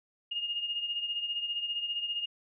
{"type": "beating tone pair", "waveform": "sine", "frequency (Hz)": [2841, 2856], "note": ["F7", "F7"], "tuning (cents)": [29, 38], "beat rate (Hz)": 15, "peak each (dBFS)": [-32, -39], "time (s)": [0.31, 2.26], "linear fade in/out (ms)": 10, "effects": []}